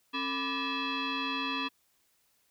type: tone with frequency modulation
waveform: sine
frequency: 1174.7 Hz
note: D6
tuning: in tune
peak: -30 dBFS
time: 0.13-1.69 s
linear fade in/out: 20 ms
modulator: 723 Hz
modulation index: 3.5
effects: white hiss -71 dBFS RMS until 2.5 s